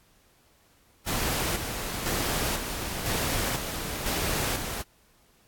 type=noise with tremolo; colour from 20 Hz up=pink; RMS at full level=-28 dBFS; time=1.06-4.83 s; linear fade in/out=20 ms; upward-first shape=square; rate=1 Hz; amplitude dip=45%; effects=pink hiss -62 dBFS RMS until 5.47 s + AAC 64 kbps